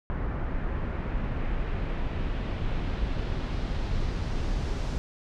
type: noise with low-pass filter sweep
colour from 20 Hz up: brown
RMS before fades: -29 dBFS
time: 0.1-4.98 s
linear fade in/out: 0 ms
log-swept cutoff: 1600 to 6100 Hz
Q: 1.3
effects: none

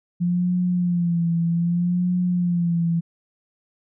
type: tone with vibrato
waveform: sine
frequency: 173.7 Hz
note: F3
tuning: 9 cents flat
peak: -18 dBFS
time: 0.2-3.01 s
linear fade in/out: 20 ms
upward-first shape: sine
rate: 0.64 Hz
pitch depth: 59 cents each way
effects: none

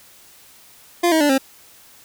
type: tone with pitch steps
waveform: 25% pulse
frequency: 347.2 / 318.4 / 292 / 267.7 Hz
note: F4 / D#4 / D4 / C4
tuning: -10 / +40 / -10 / +40 cents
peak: -10 dBFS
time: 1.03-1.382 s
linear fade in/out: 10 ms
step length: 88 ms
effects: white hiss -48 dBFS RMS until 2.04 s

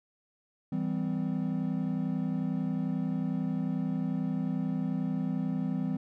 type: chord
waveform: triangle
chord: C major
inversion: first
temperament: equal with one note detuned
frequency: 164.81 / 196 / 255.9 Hz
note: E3 / G3 / C4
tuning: 0 / 0 / -38 cents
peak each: -31 dBFS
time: 0.72-5.97 s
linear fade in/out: 5 ms
effects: none

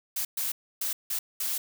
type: noise bursts at uneven times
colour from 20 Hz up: blue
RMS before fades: -30 dBFS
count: 5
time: 0.16-0.25 / 0.37-0.52 / 0.81-0.93 / 1.1-1.19 / 1.4-1.58 s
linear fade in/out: 5 ms
effects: none

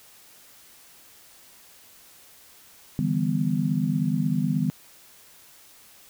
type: chord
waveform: sine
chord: E minor seventh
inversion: third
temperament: just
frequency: 148.33 / 164.81 / 197.78 / 247.2 Hz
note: D3 / E3 / G3 / B3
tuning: +18 / 0 / +16 / +2 cents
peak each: -27 dBFS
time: 2.99-4.7 s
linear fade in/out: 0 ms
effects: white hiss -52 dBFS RMS until 6.09 s

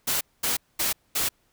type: noise bursts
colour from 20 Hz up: white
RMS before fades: -25 dBFS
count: 4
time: 0.07-1.29 s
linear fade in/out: 10 ms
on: 140 ms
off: 220 ms
effects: pink hiss -67 dBFS RMS until 1.52 s

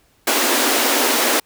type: high-pass noise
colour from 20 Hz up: pink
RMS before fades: -17 dBFS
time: 0.27-1.4 s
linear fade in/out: 5 ms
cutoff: 240 Hz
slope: 96 dB/octave
effects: pink hiss -58 dBFS RMS until 1.45 s

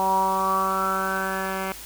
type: tone with low-pass filter sweep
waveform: 10% pulse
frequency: 190.9 Hz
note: G3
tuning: 46 cents flat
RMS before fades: -24 dBFS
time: 0-1.72 s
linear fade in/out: 0 ms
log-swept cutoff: 890 to 2000 Hz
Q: 8.8
effects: added 50 Hz sine -48 dBFS peak until 1.85 s + white hiss -40 dBFS RMS until 1.85 s

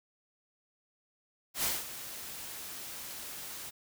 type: noise with ADSR envelope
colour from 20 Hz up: white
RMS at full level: -30 dBFS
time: 1.54-3.71 s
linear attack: 100 ms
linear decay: 200 ms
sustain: -13 dB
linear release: 22 ms
effects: none

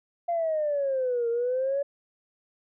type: exponential two-way sweep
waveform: sine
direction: down then up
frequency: 696 to 461.7 to 570 Hz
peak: -23 dBFS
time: 0.28-1.83 s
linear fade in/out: 10 ms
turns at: 1.29 s
effects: tanh soft clip ceiling -19 dBFS

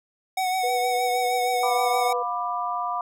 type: tone with vibrato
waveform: square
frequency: 744 Hz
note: F#5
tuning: 9 cents sharp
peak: -23 dBFS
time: 0.37-2.13 s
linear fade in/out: 5 ms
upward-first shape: triangle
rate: 6.4 Hz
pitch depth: 37 cents each way
type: tone with tremolo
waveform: sine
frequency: 491.9 Hz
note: B4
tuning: 7 cents flat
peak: -25 dBFS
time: 0.63-2.23 s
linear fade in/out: 10 ms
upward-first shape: sine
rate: 10 Hz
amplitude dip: 30%
type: chord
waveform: sine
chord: B diminished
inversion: second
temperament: just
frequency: 711.2 / 987.8 / 1185.3 Hz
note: F5 / B5 / D6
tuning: +31 / 0 / +16 cents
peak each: -29 dBFS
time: 1.63-3.01 s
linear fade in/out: 2 ms
effects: none

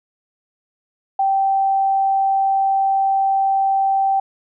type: tone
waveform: sine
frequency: 779 Hz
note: G5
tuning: 11 cents flat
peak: -14 dBFS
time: 1.19-4.2 s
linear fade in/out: 5 ms
effects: none

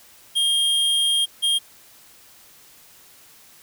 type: tone pair in turn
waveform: square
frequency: 3225 / 3225 Hz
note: G7 / G7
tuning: +48 / +48 cents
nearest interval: unison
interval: 0 cents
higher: neither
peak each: -18 dBFS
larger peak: neither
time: 0.35-1.26 / 1.42-1.59 s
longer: first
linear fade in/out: 20 ms
effects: white hiss -50 dBFS RMS until 3.62 s

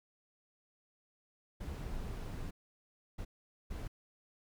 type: noise bursts at uneven times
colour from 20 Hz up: brown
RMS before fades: -41 dBFS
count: 3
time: 1.6-2.51 / 3.18-3.25 / 3.7-3.88 s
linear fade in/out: 10 ms
effects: none

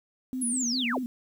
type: tone with vibrato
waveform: sine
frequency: 246.9 Hz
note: B3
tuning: in tune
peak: -29 dBFS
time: 0.33-1.06 s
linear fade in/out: 0 ms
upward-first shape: square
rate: 5 Hz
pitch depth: 67 cents each way
type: linear sweep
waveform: sine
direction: down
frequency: 10920 to 164.81 Hz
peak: -27 dBFS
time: 0.41-0.99 s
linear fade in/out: 10 ms
effects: 9-bit

